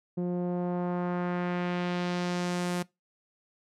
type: tone with low-pass filter sweep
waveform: sawtooth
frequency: 177.3 Hz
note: F3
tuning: 26 cents sharp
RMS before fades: -30 dBFS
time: 0.17-2.83 s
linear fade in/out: 10 ms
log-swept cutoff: 400 to 11000 Hz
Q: 1.1
effects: noise-tail reverb RT60 0.2 s tail -22 dB re dry